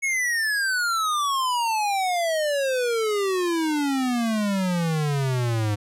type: exponential sweep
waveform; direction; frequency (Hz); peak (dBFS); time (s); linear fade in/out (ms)
square; down; 2213 to 102.1; -22; 0.02-5.76; 20
effects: low-pass 12000 Hz 12 dB/octave